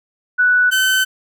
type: tone pair in turn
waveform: sine / 30% pulse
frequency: 1481 / 1527 Hz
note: F#6 / G6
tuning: +1 / -46 cents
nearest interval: minor second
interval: 53 cents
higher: second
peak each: -10 dBFS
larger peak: neither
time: 0.38-0.71 / 0.71-1.05 s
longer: second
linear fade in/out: 20 ms
effects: none

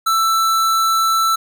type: tone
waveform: square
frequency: 1327 Hz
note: E6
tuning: 11 cents sharp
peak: -14 dBFS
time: 0.06-1.36 s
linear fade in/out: 10 ms
effects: none

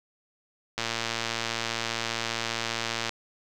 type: click train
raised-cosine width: 0.2 ms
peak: -11 dBFS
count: 267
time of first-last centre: 0.78-3.093 s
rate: 115 Hz
effects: none

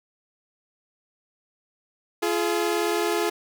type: tone pair together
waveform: sawtooth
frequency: 344.4 / 422.9 Hz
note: F4 / G#4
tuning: -24 / +31 cents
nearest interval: major third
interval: 355 cents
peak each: -21 dBFS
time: 2.22-3.3 s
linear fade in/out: 10 ms
effects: none

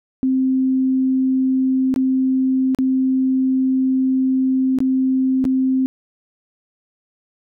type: tone with dropouts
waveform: sine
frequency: 261.6 Hz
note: C4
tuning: in tune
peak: -14 dBFS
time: 0.23-5.86 s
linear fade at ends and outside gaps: 0 ms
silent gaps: 1.941-1.961 / 2.748-2.787 / 4.787-4.804 / 5.442-5.452 s
effects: none

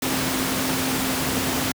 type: tone in noise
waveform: sine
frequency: 261.6 Hz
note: C4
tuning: in tune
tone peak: -27 dBFS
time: 0.02-1.72 s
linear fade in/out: 5 ms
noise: pink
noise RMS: -24 dBFS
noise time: 0.02-1.72 s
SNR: -6 dB
effects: high-pass 100 Hz 12 dB/octave

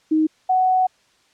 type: tone pair in turn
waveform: sine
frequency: 312.8 / 744 Hz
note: D#4 / F#5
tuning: +9 / +9 cents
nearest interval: octave + minor third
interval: 1500 cents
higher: second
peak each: -14 dBFS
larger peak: neither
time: 0.11-0.27 / 0.49-0.87 s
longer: second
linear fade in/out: 10 ms
effects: white hiss -59 dBFS RMS until 1.33 s + low-pass 6000 Hz 12 dB/octave

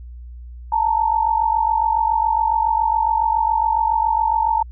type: tone pair together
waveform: sine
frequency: 872.8 / 920 Hz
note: A5 / A#5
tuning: -14 / -23 cents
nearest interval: minor second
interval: 91 cents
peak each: -18 dBFS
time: 0.72-4.63 s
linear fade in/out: 5 ms
effects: added 60 Hz sine -33 dBFS peak until 4.71 s

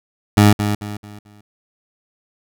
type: tone with echo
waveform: 20% pulse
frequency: 103.83 Hz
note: G#2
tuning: in tune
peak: -3 dBFS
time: 0.37-0.53 s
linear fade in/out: 5 ms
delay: 220 ms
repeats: 4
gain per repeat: -9 dB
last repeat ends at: 1.41 s
effects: none

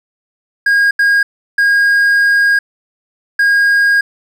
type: tone bursts at uneven times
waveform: triangle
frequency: 1630 Hz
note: G#6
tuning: 33 cents flat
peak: -6 dBFS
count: 4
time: 0.66-0.91 / 0.99-1.23 / 1.58-2.59 / 3.39-4.01 s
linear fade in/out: 5 ms
effects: none

